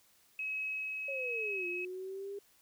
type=tone with tremolo; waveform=sine; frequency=2560 Hz; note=D#7; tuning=49 cents sharp; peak=-34 dBFS; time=0.39-1.85 s; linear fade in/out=2 ms; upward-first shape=sine; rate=1.2 Hz; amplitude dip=25%
type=linear two-way sweep; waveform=sine; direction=down then up; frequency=560 to 349.2 to 404.9 Hz; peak=-39 dBFS; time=1.08-2.39 s; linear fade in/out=5 ms; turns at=1.67 s
effects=white hiss -67 dBFS RMS until 2.61 s